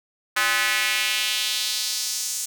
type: tone with high-pass filter sweep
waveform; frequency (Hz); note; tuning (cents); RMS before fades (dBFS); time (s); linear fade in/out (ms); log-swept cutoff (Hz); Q
square; 115.2; A#2; -20; -24; 0.36-2.46; 10; 1500 to 7000; 1.9
effects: none